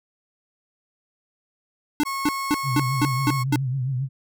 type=tone bursts; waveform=square; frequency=296.6 Hz; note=D4; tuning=17 cents sharp; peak=-18 dBFS; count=7; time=2-3.558 s; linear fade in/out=0 ms; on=34 ms; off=220 ms
type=tone; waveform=35% pulse; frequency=1093 Hz; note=C#6; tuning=25 cents flat; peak=-24 dBFS; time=2.05-3.44 s; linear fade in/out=20 ms
type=tone with vibrato; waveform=sine; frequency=130.81 Hz; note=C3; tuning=in tune; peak=-22 dBFS; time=2.63-4.09 s; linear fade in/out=50 ms; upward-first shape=triangle; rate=7.3 Hz; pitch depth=120 cents each way
effects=none